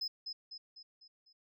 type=tone with echo; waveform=sine; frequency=5100 Hz; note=D#8; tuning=42 cents sharp; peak=-32 dBFS; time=0.01-0.08 s; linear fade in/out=10 ms; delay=250 ms; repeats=5; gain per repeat=-6 dB; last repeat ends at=1.33 s; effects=tanh soft clip ceiling -33 dBFS